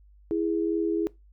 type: tone pair together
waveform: sine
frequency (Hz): 330 / 413.1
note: E4 / G#4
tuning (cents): +2 / -9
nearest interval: major third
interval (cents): 389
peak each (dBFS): -25 / -28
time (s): 0.31-1.07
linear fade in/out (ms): 0
effects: noise-tail reverb RT60 0.2 s tail -21 dB re dry + added 50 Hz sine -52 dBFS peak until 1.32 s